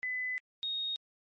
sine tone pair in turn, 2008 / 3730 Hz, B6 / A#7, +28 / 0 cents, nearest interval major seventh, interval 1072 cents, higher second, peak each -32 / -32 dBFS, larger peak neither, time 0.03-0.38 / 0.63-0.96 s, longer first, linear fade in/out 0 ms, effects MP3 32 kbps

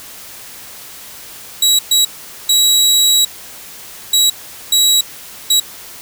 25% pulse tone bursts at uneven times, 3879 Hz, B7, 32 cents flat, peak -5 dBFS, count 6, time 1.62-1.79 / 1.91-2.05 / 2.49-3.25 / 4.13-4.3 / 4.72-5.01 / 5.5-5.6 s, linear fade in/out 5 ms, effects white hiss -34 dBFS RMS until 6.01 s

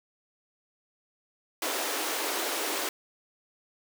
pink high-pass noise, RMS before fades -31 dBFS, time 1.62-2.89 s, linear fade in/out 2 ms, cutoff 300 Hz, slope 48 dB/octave, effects none

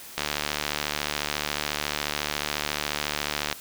click train, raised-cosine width 0.2 ms, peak -8 dBFS, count 249, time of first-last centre 0.18-3.527 s, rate 74.1 Hz, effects white hiss -43 dBFS RMS until 3.6 s

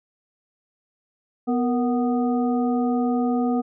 harmonic tone with a mistuned harmonic, 246.9 Hz, B3, in tune, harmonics 1 / 2 / 3 / 5, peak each -20 / -28 / -28 / -37 dBFS, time 1.47-3.62 s, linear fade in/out 20 ms, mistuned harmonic 2, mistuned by -92 cents, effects none

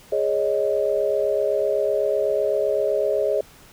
sine chord, Ab suspended fourth, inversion none, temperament equal, 415.3 / 554.4 / 622.3 Hz, Ab4 / Db5 / Eb5, 0 / 0 / 0 cents, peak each -23 dBFS, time 0.12-3.41 s, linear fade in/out 5 ms, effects pink hiss -49 dBFS RMS until 3.72 s

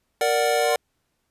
square chord, Bb augmented, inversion none, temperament equal, 466.2 / 587.3 / 740 Hz, Bb4 / D5 / F#5, 0 / 0 / 0 cents, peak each -24 dBFS, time 0.21-0.76 s, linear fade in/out 2 ms
sine tone with exponential growth, 1046.5 Hz, C6, in tune, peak -28 dBFS, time 0.46-0.75 s, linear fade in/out 0 ms, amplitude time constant 62 ms
effects pink hiss -73 dBFS RMS until 1.3 s + resampled to 32000 Hz

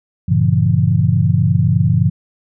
sine chord, G diminished seventh, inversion none, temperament just, 98 / 117.6 / 141.12 / 169.34 Hz, G2 / Bb2 / Db3 / Fb3, 0 / +16 / +31 / +47 cents, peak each -16 dBFS, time 0.28-2.1 s, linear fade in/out 10 ms, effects none

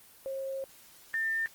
sine tone pair in turn, 538 / 1798.7 Hz, C5 / A6, +48 / +38 cents, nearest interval octave + major sixth, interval 2090 cents, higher second, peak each -33 / -28 dBFS, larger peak second, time 0.26-0.64 / 1.14-1.46 s, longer first, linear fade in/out 0 ms, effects white hiss -56 dBFS RMS until 1.54 s + Opus 24 kbps

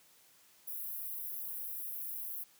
white high-pass noise, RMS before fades -41 dBFS, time 0.67-2.44 s, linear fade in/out 10 ms, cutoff 11000 Hz, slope 48 dB/octave, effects white hiss -64 dBFS RMS until 2.59 s + high-pass 100 Hz 12 dB/octave

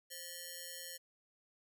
5% pulse ring-modulated tone, 1227 Hz, D#6, 25 cents flat, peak -30 dBFS, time 0.1-0.98 s, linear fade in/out 20 ms, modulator 698 Hz, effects none

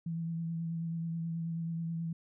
sine tone with vibrato, 165.7 Hz, E3, 9 cents sharp, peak -33 dBFS, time 0.06-2.13 s, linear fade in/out 5 ms, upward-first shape triangle, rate 9.3 Hz, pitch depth 25 cents each way, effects none

